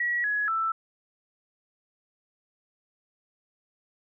sine tone with pitch steps, 1923 / 1681 / 1326 Hz, B6 / G#6 / E6, -47 / +20 / +10 cents, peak -24 dBFS, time 0-0.72 s, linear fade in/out 5 ms, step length 240 ms, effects none

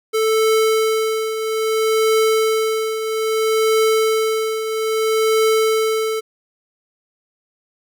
square tone with tremolo, 440 Hz, A4, in tune, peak -13 dBFS, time 0.13-6.21 s, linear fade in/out 20 ms, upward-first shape triangle, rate 0.61 Hz, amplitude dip 65%, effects none

